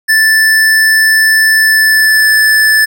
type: tone with pitch glide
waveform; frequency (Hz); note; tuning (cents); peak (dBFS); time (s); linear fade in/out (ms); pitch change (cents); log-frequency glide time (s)
square; 1760 to 1746.8; A6 to A6; 0 to -13; -6; 0.08-2.86; 20; -13; 1.53-2.28
effects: none